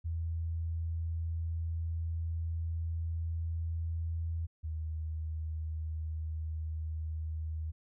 sine tone pair in turn, 82.41 / 79.04 Hz, E2 / D#2, 0 / +28 cents, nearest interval minor second, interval 72 cents, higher first, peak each -32 / -34 dBFS, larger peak first, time 0.04-4.47 / 4.63-7.72 s, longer first, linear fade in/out 20 ms, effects none

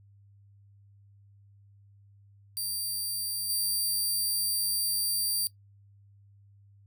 10% pulse tone with level steps, 4699 Hz, D8, in tune, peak -24 / -20 dBFS, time 2.57-5.47 s, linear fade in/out 0 ms, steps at 3.49 s, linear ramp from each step 10 ms, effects noise-tail reverb RT60 0.1 s tail -18 dB re dry + added 100 Hz sine -55 dBFS peak until 6.86 s

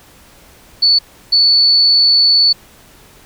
sine tone bursts at uneven times, 4459 Hz, C#8, 9 cents sharp, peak -7 dBFS, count 2, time 0.82-0.99 / 1.32-2.53 s, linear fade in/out 10 ms, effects pink hiss -44 dBFS RMS until 3.25 s

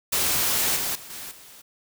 white noise with level steps, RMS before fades -23 / -27 / -42 / -37 / -47 dBFS, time 0.12-1.62 s, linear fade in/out 10 ms, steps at 0.76 / 0.95 / 1.1 / 1.31 s, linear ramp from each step 5 ms, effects none

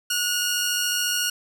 15% pulse tone pair together, 1450 / 2806 Hz, F#6 / F7, -35 / +8 cents, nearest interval major seventh, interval 1143 cents, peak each -18 dBFS, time 0.1-1.3 s, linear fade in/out 5 ms, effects none

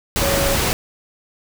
sine tone in noise, 554.4 Hz, C#5, in tune, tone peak -20 dBFS, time 0.22-0.55 s, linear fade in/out 0 ms, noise pink, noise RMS -19 dBFS, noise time 0.16-0.73 s, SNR -4 dB, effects none

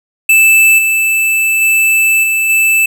square tone with level steps, 2637 Hz, E7, in tune, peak -5 / -10 / -8 / -11 / -8 dBFS, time 0.29-2.86 s, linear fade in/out 5 ms, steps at 0.78 / 1.61 / 2.23 / 2.49 s, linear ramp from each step 10 ms, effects none

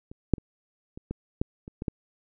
clicks, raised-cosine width 3 ms, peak -29 / -6 / -29 / -27 / -19 / -12 / -27 / -20 / -15 dBFS, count 9, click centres 0.115 / 0.337 / 0.382 / 0.975 / 1.11 / 1.415 / 1.679 / 1.821 / 1.882 s, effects none

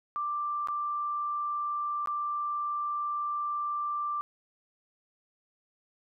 sine tone with dropouts, 1179 Hz, D6, 6 cents sharp, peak -29 dBFS, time 0.16-4.21 s, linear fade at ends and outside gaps 0 ms, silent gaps 0.673-0.685 / 2.059-2.073 s, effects none

